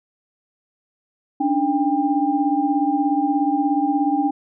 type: tone cluster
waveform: sine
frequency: 283.4 / 300.2 / 797 Hz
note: C#4 / D4 / G5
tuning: +38 / +38 / +28 cents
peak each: -21 dBFS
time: 1.4-4.31 s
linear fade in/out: 10 ms
effects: none